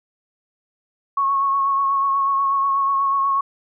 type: tone with vibrato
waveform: sine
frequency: 1100 Hz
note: C#6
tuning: 14 cents flat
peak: -16 dBFS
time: 1.17-3.41 s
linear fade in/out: 5 ms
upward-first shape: triangle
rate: 8.2 Hz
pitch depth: 29 cents each way
effects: none